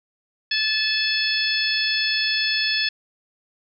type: harmonic tone with a mistuned harmonic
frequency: 870 Hz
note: A5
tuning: 20 cents flat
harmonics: 2 / 3 / 4 / 5 / 6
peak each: -26 / -26 / -26 / -26 / -26 dBFS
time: 0.51-2.89 s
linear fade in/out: 5 ms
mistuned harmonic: 4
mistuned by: -29 cents
effects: none